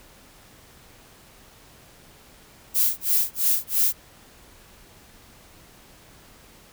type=noise with tremolo; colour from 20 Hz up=violet; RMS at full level=-19 dBFS; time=2.74-3.93 s; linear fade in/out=20 ms; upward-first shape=sine; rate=3 Hz; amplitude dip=100%; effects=pink hiss -51 dBFS RMS until 6.72 s